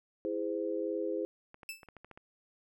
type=chord; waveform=sine; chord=E augmented; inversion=none; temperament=just; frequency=329.6 / 412 / 515 Hz; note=E4 / G#4 / B#4; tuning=0 / -14 / -28 cents; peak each=-36 dBFS; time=0.25-1.25 s; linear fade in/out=0 ms
type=clicks; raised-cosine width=0.5 ms; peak=-35 dBFS; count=8; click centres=1.544 / 1.632 / 1.832 / 1.887 / 1.967 / 2.046 / 2.113 / 2.175 s
type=tone with exponential decay; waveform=sawtooth; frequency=2637 Hz; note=E7; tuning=in tune; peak=-32 dBFS; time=1.69-1.86 s; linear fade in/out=1 ms; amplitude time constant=35 ms
effects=none